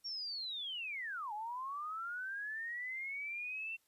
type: linear two-way sweep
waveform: sine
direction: down then up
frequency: 5588 to 818 to 2709 Hz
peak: -39 dBFS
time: 0.04-3.77 s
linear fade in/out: 20 ms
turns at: 1.33 s
effects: white hiss -75 dBFS RMS until 3.87 s + resampled to 32000 Hz